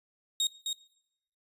30% pulse tone with echo, 3738 Hz, A#7, 4 cents sharp, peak -23 dBFS, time 0.4-0.47 s, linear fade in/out 2 ms, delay 260 ms, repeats 1, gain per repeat -5 dB, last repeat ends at 0.73 s, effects noise-tail reverb RT60 0.8 s tail -21 dB re dry + resampled to 32000 Hz

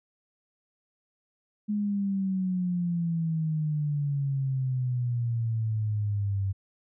sine exponential sweep, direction down, 210.4 to 96.3 Hz, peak -25 dBFS, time 1.68-6.53 s, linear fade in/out 20 ms, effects none

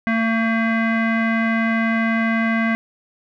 square tone with low-pass filter, 226 Hz, A3, 47 cents sharp, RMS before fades -19 dBFS, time 0.07-2.75 s, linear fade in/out 0 ms, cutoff 1900 Hz, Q 5.9, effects none

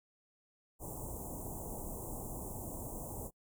pink band-stop noise, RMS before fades -43 dBFS, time 0.79-3.31 s, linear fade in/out 50 ms, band 960 to 7200 Hz, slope 48 dB/octave, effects noise-tail reverb RT60 0.1 s tail -26 dB re dry

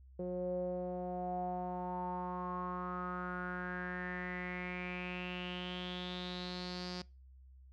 sawtooth tone with low-pass filter sweep, 180.1 Hz, F#3, 46 cents flat, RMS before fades -40 dBFS, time 0.19-7.02 s, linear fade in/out 5 ms, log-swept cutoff 480 to 4900 Hz, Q 7.6, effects noise-tail reverb RT60 0.3 s tail -24 dB re dry + added 65 Hz sine -55 dBFS peak until 7.72 s

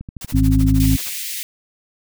click train, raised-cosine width 5 ms, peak -19 dBFS, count 10, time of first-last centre 0.01-0.719 s, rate 12.7 Hz
white noise with tremolo, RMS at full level -32 dBFS, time 0.21-1.13 s, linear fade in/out 2 ms, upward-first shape sine, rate 13 Hz, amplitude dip 100%
harmonic tone, 53 Hz, G#1, 36 cents sharp, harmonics 1 / 2 / 3 / 5, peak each -16 / -17 / -21 / -16 dBFS, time 0.33-0.97 s, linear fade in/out 20 ms
white high-pass noise, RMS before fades -27 dBFS, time 0.8-1.43 s, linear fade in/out 0 ms, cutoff 1900 Hz, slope 48 dB/octave
effects none

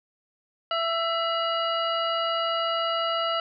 harmonic tone with a mistuned harmonic, 666 Hz, E5, 18 cents sharp, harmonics 1 / 2 / 3 / 4 / 6 / 7, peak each -28 / -27 / -39 / -30 / -42 / -40 dBFS, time 0.71-3.4 s, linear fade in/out 2 ms, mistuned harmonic 4, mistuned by +140 cents, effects none

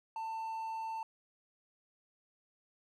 triangle tone, 893 Hz, A5, 25 cents sharp, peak -35 dBFS, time 0.16-1.03 s, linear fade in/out 2 ms, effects none

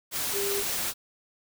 sine tone in noise, 400.5 Hz, G4, 37 cents sharp, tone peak -29 dBFS, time 0.32-0.64 s, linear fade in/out 50 ms, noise white, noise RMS -30 dBFS, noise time 0.11-0.94 s, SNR -2 dB, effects none

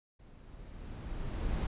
brown noise with level ramp, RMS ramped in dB -55 to -31 dBFS, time 0.19-1.67 s, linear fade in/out 10 ms, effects resampled to 8000 Hz

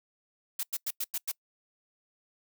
blue noise bursts, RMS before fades -32 dBFS, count 6, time 0.59-1.317 s, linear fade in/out 5 ms, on 42 ms, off 95 ms, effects noise-tail reverb RT60 0.1 s tail -25 dB re dry

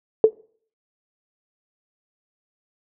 sine tone with exponential decay, 440 Hz, A4, in tune, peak -4 dBFS, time 0.24-0.33 s, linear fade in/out 1 ms, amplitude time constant 18 ms, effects noise-tail reverb RT60 0.5 s tail -23 dB re dry

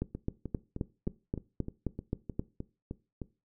two click trains, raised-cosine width 3 ms, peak -24 / -18 dBFS, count 11 / 10, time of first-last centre 0.15-3.217 / 0.02-2.395 s, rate 3.26 / 3.79 Hz, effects noise-tail reverb RT60 0.3 s tail -19 dB re dry

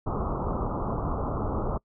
pink low-pass noise, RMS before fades -29 dBFS, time 0.06-1.78 s, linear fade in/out 10 ms, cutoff 1300 Hz, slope 96 dB/octave, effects noise-tail reverb RT60 0.1 s tail -26 dB re dry

